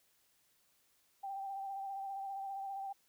sine tone with vibrato, 784 Hz, G5, in tune, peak -39 dBFS, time 1.23-2.93 s, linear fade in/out 10 ms, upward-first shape sine, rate 15 Hz, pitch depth 27 cents each way, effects white hiss -73 dBFS RMS until 3.08 s

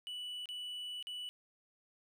triangle tone with dropouts, 2960 Hz, F#7, in tune, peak -39 dBFS, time 0.07-1.29 s, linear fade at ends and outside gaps 0 ms, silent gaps 0.457-0.489 / 1.026-1.07 s, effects none

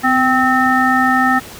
harmonic tone with a mistuned harmonic, 260 Hz, C4, 11 cents flat, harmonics 1 / 3 / 5 / 7, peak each -16 / -16 / -16 / -16 dBFS, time 0.03-1.4 s, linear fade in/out 20 ms, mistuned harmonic 1, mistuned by -30 cents, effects pink hiss -34 dBFS RMS until 1.59 s + high-pass 60 Hz 12 dB/octave

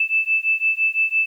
sine beating tone pair, 2632 / 2637.9 Hz, E7 / E7, -3 / +1 cents, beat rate 5.9 Hz, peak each -20 dBFS, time 0-1.26 s, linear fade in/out 5 ms, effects 9-bit

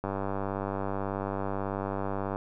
click train, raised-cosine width 1 ms, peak -18 dBFS, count 229, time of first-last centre 0.04-2.359 s, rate 98.3 Hz, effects none

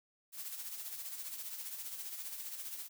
blue noise with tremolo, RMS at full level -42 dBFS, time 0.32-2.89 s, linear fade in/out 50 ms, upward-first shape sine, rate 15 Hz, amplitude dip 50%, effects none

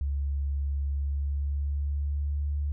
sine tone with pitch glide, 70.2 to 72.55 Hz, C#2 to D2, +22 to -21 cents, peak -26 dBFS, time 0.01-2.72 s, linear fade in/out 0 ms, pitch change +57 cents, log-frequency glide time 0.93-2.57 s, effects none

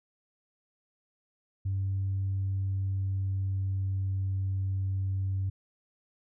sine tone with pitch glide, 96.8 to 96.02 Hz, G2 to G2, -21 to -35 cents, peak -26 dBFS, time 1.65-5.5 s, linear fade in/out 10 ms, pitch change -14 cents, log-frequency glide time 2.2-4.33 s, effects tanh soft clip ceiling -24 dBFS

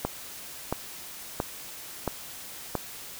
click train, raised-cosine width 1 ms, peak -12 dBFS, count 5, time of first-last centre 0.05-2.753 s, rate 1.48 Hz, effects white hiss -42 dBFS RMS until 3.19 s

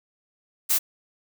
blue noise, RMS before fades -21 dBFS, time 0.69-0.79 s, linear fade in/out 20 ms, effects none

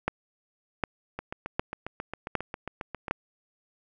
two click trains, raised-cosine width 0.5 ms, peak -10 / -19 dBFS, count 5 / 15, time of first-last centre 0.08-3.11 / 1.19-3.082 s, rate 1.32 / 7.4 Hz, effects none

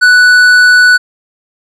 sine tone with tanh clipping, 1483 Hz, F#6, 4 cents sharp, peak -4 dBFS, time 0.01-0.98 s, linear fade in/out 20 ms, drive 10 dB, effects none

